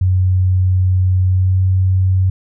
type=tone with pitch glide; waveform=sine; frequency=92.5 to 93.68 Hz; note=F#2 to F#2; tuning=0 to +22 cents; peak=-10 dBFS; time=0.01-2.3 s; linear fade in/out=5 ms; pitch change=+22 cents; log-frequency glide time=1.26-1.61 s; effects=none